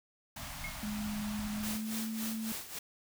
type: band-stop noise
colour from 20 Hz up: pink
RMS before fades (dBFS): -43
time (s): 0.36-1.77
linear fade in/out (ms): 5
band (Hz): 280 to 600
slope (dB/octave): 96
type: tone with exponential decay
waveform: sine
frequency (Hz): 2162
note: C#7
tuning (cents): -44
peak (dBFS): -35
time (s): 0.64-0.83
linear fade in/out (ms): 2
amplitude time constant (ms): 40
type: tone with pitch glide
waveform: sine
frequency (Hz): 210 to 221.8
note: G#3 to A3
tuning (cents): +19 to +14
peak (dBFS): -35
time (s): 0.83-2.52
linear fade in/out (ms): 0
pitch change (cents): +95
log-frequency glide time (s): 1.52-1.97
type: noise with tremolo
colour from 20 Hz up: white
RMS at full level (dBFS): -39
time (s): 1.63-2.79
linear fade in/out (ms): 5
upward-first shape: sine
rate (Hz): 3.6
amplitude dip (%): 70
effects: none